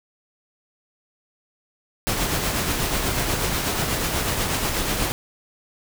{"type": "noise with tremolo", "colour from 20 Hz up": "pink", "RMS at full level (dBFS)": -22, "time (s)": [2.07, 5.12], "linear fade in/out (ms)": 0, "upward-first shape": "triangle", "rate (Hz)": 8.2, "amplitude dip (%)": 40, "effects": []}